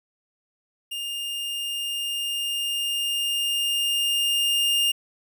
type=tone with level ramp; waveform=45% pulse; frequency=2820 Hz; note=F7; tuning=16 cents sharp; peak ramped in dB=-29 to -19 dBFS; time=0.91-4.92 s; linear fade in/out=10 ms; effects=none